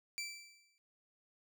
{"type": "tone with exponential decay", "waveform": "20% pulse", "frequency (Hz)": 2333, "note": "D7", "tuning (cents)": -12, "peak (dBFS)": -32, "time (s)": [0.18, 0.78], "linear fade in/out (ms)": 0, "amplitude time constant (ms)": 130, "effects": []}